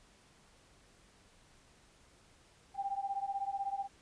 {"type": "beating tone pair", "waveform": "sine", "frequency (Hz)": [785, 801], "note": ["G5", "G5"], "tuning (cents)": [2, 37], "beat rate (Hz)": 16, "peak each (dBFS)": [-37, -38], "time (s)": [2.74, 3.88], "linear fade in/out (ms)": 50, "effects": ["pink hiss -64 dBFS RMS until 4.01 s", "resampled to 22050 Hz"]}